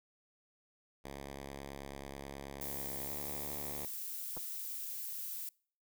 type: tone with pitch glide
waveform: 5% pulse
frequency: 69.3 to 72.58 Hz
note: C#2 to D2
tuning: 0 to -20 cents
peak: -33 dBFS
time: 1.04-3.86 s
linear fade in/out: 10 ms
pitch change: +80 cents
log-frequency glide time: 3.01-3.17 s
type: noise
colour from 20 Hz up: violet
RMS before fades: -42 dBFS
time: 2.61-5.49 s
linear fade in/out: 2 ms
type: clicks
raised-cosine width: 1 ms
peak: -32 dBFS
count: 2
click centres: 4.368 / 4.374 s
effects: noise-tail reverb RT60 0.5 s tail -26 dB re dry